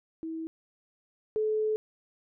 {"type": "tone pair in turn", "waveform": "sine", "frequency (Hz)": [323.3, 431.6], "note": ["E4", "A4"], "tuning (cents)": [-34, -33], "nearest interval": "perfect fourth", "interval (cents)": 501, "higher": "second", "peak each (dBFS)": [-33, -25], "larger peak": "second", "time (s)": [[0.23, 0.47], [1.36, 1.76]], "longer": "second", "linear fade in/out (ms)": 0, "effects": []}